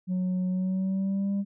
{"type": "tone with pitch glide", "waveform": "sine", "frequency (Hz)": [183.5, 198.96], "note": ["F#3", "G3"], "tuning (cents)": [-14, 26], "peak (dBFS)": -22, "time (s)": [0.07, 1.45], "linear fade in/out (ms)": 50, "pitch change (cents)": 140, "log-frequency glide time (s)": [0.49, 1.32], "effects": ["tanh soft clip ceiling -24 dBFS"]}